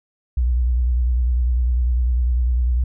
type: tone with vibrato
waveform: sine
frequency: 61.1 Hz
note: B1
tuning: 18 cents flat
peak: -15 dBFS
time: 0.37-2.84 s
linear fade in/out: 5 ms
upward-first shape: sine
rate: 10 Hz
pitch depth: 70 cents each way
effects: none